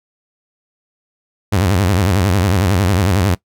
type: tone with vibrato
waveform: sawtooth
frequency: 94.7 Hz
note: F#2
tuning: 41 cents sharp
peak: -8 dBFS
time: 1.52-3.35 s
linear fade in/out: 10 ms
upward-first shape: sine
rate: 11 Hz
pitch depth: 180 cents each way
effects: noise-tail reverb RT60 0.1 s tail -20 dB re dry